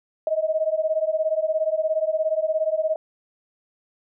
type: beating tone pair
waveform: sine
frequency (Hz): 622.3 / 639.3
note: D#5 / D#5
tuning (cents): 0 / +47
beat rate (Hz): 17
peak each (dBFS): -23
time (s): 0.27-2.96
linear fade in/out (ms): 2
effects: none